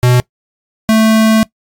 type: tone pair in turn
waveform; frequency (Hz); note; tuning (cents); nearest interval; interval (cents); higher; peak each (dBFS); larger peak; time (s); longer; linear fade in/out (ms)
square; 124.1 / 220.4; B2 / A3; +9 / +3; minor seventh; 994; second; -7; neither; 0.03-0.2 / 0.89-1.43; second; 0
effects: noise-tail reverb RT60 0.1 s tail -21 dB re dry + AAC 64 kbps